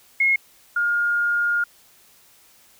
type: tone pair in turn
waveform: sine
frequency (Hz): 2161 / 1418.7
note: C#7 / F6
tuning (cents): -45 / +27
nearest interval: perfect fifth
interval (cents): 728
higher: first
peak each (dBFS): -15 / -18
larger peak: first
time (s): 0.2-0.36 / 0.76-1.64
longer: second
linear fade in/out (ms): 5
effects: white hiss -54 dBFS RMS until 2.79 s

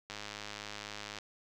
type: click train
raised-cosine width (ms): 0.2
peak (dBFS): -24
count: 114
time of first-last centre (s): 0.1-1.187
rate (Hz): 104
effects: none

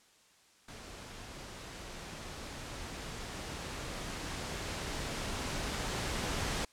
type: noise with level ramp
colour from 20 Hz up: pink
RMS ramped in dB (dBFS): -48 to -34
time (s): 0.68-6.65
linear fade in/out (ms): 5
effects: white hiss -64 dBFS RMS until 6.72 s + low-pass 8000 Hz 12 dB/octave

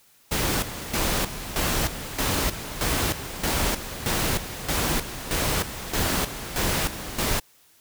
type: noise with tremolo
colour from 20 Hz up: pink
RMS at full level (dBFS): -24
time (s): 0.31-7.4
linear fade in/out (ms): 10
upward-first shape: square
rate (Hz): 1.6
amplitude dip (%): 70
effects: white hiss -58 dBFS RMS until 7.8 s

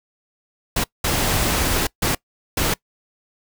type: noise bursts at uneven times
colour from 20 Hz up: pink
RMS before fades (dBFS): -20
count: 4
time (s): 0.76-0.84 / 1.04-1.87 / 2.02-2.15 / 2.57-2.74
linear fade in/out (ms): 5
effects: noise-tail reverb RT60 0.1 s tail -23 dB re dry

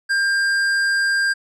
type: tone with tanh clipping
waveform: sine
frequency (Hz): 1597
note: G6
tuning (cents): +32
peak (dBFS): -18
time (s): 0.09-1.34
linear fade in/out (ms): 20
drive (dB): 13
effects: low-pass 11000 Hz 12 dB/octave

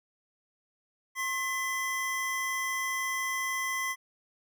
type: tone pair together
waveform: square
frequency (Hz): 1069 / 2015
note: C6 / B6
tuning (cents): +37 / +34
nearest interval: major seventh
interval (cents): 1097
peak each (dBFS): -35 / -32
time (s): 1.15-3.96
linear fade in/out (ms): 50
effects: none

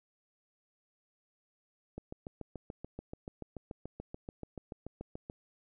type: click train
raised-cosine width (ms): 2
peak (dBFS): -28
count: 24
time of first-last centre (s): 1.98-5.299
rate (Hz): 6.93
effects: none

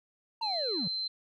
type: linear sweep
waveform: triangle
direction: down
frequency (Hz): 932.3 to 146.83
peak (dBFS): -31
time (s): 0.41-0.88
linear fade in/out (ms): 5
type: tone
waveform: sine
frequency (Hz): 4100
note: C8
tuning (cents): -36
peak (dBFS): -31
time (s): 0.42-1.08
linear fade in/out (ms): 10
effects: none

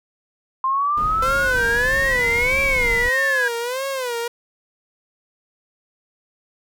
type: exponential two-way sweep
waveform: sine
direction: up then down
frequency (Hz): 1046.5 to 2341 to 1614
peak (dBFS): -17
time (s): 0.64-3.48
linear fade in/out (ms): 2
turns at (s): 2.6
type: noise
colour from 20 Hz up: brown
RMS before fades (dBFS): -29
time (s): 0.97-3.09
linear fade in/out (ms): 5
type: tone with vibrato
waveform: sawtooth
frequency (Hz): 505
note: B4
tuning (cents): +39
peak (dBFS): -19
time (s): 1.22-4.28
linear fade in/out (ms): 5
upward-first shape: sine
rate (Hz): 1.6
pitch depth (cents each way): 140
effects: none

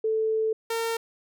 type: tone pair in turn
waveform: sine / sawtooth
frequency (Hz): 440 / 456.8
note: A4 / A#4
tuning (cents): 0 / -35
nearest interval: minor second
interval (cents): 65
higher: second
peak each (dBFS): -22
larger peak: neither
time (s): 0.04-0.53 / 0.7-0.97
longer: first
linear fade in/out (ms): 5
effects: none

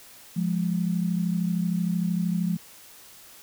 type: tone pair together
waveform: sine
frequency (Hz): 174.65 / 207.7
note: F3 / G#3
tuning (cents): 0 / 0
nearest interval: minor third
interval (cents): 300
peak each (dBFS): -24 / -28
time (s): 0.36-2.57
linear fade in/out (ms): 10
effects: white hiss -49 dBFS RMS until 3.42 s

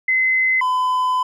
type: tone pair in turn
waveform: sine / triangle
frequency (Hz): 2048 / 1011.1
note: C7 / B5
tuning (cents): -38 / +40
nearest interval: octave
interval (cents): 1222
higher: first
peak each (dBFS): -14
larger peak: neither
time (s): 0.08-0.61 / 0.61-1.23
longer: second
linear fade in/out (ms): 5
effects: none

